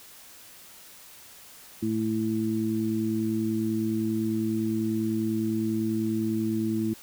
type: harmonic tone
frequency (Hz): 110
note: A2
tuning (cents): 0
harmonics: 1 / 2 / 3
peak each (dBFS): -34 / -27 / -28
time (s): 1.82-6.94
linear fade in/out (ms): 10
effects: white hiss -49 dBFS RMS until 7.02 s